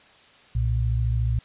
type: tone pair together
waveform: sine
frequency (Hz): 62.56 / 116.54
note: B1 / A#2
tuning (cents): +23 / 0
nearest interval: major seventh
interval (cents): 1077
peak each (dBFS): -23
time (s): 0.55-1.39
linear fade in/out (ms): 5
effects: white hiss -53 dBFS RMS until 1.44 s + resampled to 8000 Hz